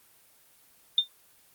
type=tone with exponential decay; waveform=sine; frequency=3613 Hz; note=A7; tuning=45 cents sharp; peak=-15 dBFS; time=0.98-1.08 s; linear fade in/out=2 ms; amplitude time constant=20 ms; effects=white hiss -60 dBFS RMS until 1.54 s + Opus 24 kbps